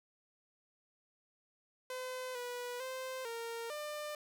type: tone with pitch steps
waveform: sawtooth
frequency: 510 / 489.2 / 519 / 462.5 / 598 Hz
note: C5 / B4 / C5 / A#4 / D5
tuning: -44 / -16 / -14 / -14 / +31 cents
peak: -36 dBFS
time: 1.9-4.15 s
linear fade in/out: 2 ms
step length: 450 ms
effects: none